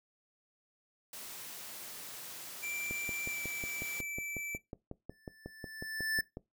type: high-pass noise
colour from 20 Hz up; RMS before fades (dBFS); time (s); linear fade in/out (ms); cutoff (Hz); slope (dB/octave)
white; -46; 1.13-4.01; 2; 110; 12
type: tone with pitch glide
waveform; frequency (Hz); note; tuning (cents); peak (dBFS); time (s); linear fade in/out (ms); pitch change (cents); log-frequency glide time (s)
square; 2349 to 2321; D7 to D7; 0 to -21; -38; 2.62-4.58; 20; -21; 3.3-3.37
type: click train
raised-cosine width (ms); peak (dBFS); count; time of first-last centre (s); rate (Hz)
2; -28; 20; 2.91-6.371; 5.49
type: tone with exponential growth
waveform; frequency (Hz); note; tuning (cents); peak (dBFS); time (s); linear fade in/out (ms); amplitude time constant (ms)
square; 1760; A6; 0; -29; 5.1-6.21; 5; 240
effects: noise-tail reverb RT60 0.2 s tail -20 dB re dry